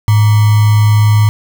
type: tone with sample-and-hold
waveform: sine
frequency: 106.2 Hz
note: G#2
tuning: 39 cents sharp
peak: -5 dBFS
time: 0.08-1.29 s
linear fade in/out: 0 ms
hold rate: 1050 Hz
effects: none